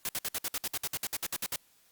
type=noise bursts; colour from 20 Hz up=white; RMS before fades=-33 dBFS; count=16; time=0.05-1.56 s; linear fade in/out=2 ms; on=40 ms; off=58 ms; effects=white hiss -65 dBFS RMS until 1.91 s + Opus 48 kbps